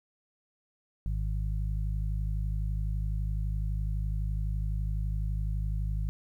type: harmonic tone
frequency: 51.91 Hz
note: G#1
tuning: in tune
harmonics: 1 / 2 / 3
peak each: -29 / -35 / -39 dBFS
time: 1.06-6.09 s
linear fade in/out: 0 ms
effects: 11-bit